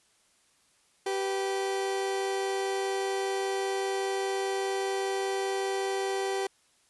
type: tone pair together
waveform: 30% pulse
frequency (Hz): 388.9 / 493.9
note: G4 / B4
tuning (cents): -14 / 0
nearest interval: major third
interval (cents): 414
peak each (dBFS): -26 / -35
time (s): 1.06-6.47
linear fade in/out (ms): 5
effects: white hiss -66 dBFS RMS until 6.89 s + resampled to 24000 Hz